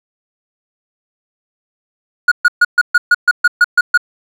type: tone bursts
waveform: triangle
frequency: 1444 Hz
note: F#6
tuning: 43 cents flat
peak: -3 dBFS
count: 11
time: 2.28-3.976 s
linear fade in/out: 5 ms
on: 36 ms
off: 130 ms
effects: none